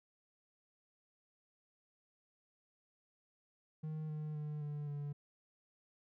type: tone with pitch steps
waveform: triangle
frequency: 155.56 / 152.8 / 150.09 / 147.42 / 144.81 Hz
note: D#3 / D#3 / D3 / D3 / D3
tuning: 0 / -31 / +38 / +7 / -24 cents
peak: -37 dBFS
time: 3.83-5.13 s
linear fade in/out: 10 ms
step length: 260 ms
effects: none